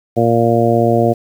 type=harmonic tone; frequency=116.54 Hz; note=A#2; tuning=in tune; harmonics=1 / 2 / 3 / 4 / 5 / 6; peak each=-17 / -17 / -17 / -17 / -17 / -17 dBFS; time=0.16-1.14 s; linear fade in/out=20 ms; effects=7-bit